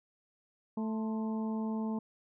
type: harmonic tone with a mistuned harmonic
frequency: 220 Hz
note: A3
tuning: in tune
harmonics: 1 / 2 / 3 / 4 / 5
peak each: -32 / -43 / -48 / -45 / -51 dBFS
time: 0.77-1.99 s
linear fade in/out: 5 ms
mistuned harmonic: 5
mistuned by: -68 cents
effects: none